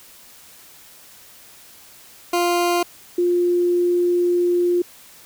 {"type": "tone pair in turn", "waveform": ["20% pulse", "sine"], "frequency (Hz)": [349.2, 352], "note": ["F4", "F4"], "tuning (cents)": [0, 14], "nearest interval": "unison", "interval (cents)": 14, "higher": "second", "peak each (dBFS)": [-12, -15], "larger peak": "first", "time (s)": [[2.33, 2.83], [3.18, 4.82]], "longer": "second", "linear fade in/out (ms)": 5, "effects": ["white hiss -46 dBFS RMS until 5.25 s"]}